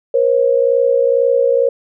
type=tone pair together; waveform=sine; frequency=478 / 540.1 Hz; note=A#4 / C#5; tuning=+43 / -45 cents; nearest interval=major second; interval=212 cents; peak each=-13 dBFS; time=0.14-1.69 s; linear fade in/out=5 ms; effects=none